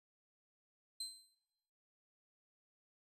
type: tone with exponential decay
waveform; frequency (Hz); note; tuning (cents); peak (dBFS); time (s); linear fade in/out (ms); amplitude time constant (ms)
30% pulse; 4106; C8; -33; -36; 1-1.35; 5; 75
effects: noise-tail reverb RT60 1.0 s tail -19 dB re dry + resampled to 32000 Hz